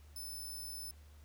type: tone with amplitude modulation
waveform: 10% pulse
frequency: 5274 Hz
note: E8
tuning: in tune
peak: -36 dBFS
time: 0.16-0.91 s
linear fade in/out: 2 ms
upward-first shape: sine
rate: 219 Hz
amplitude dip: 30%
effects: added 74 Hz sine -55 dBFS peak until 1.24 s + pink hiss -67 dBFS RMS until 1.24 s